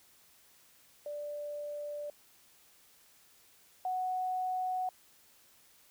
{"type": "tone pair in turn", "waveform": "sine", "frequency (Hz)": [587.3, 740], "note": ["D5", "F#5"], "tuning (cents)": [0, 0], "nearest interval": "major third", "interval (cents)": 400, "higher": "second", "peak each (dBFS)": [-37, -31], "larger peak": "second", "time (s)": [[1.06, 2.1], [3.85, 4.89]], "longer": "neither", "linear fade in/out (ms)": 2, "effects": ["white hiss -63 dBFS RMS until 5.9 s"]}